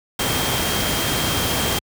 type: tone in noise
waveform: sine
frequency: 3198 Hz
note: G7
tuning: 34 cents sharp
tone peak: -28 dBFS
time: 0.19-1.79 s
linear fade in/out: 5 ms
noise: pink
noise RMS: -21 dBFS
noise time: 0.19-1.79 s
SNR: -10 dB
effects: high-pass 60 Hz 12 dB/octave